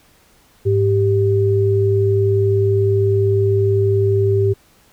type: tone pair together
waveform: sine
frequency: 103.9 / 392 Hz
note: G#2 / G4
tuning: +1 / 0 cents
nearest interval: octave + major seventh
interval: 2299 cents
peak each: -15 dBFS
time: 0.65-4.54 s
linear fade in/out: 20 ms
effects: pink hiss -53 dBFS RMS until 4.92 s